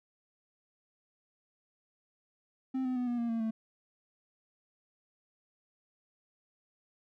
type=tone with pitch steps; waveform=triangle; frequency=261.6 / 254.6 / 247.8 / 241.1 / 234.7 / 228.4 / 222.3 Hz; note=C4 / C4 / B3 / B3 / A#3 / A#3 / A3; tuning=0 / -47 / +6 / -41 / +12 / -35 / +18 cents; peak=-28 dBFS; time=2.74-3.51 s; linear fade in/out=10 ms; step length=110 ms; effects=none